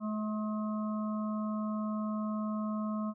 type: harmonic tone with a mistuned harmonic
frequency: 214.1 Hz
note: A3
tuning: 47 cents flat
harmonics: 1 / 3 / 5 / 6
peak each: -32 / -43 / -43 / -46 dBFS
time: 0-3.14 s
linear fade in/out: 50 ms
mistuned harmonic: 6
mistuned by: -19 cents
effects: none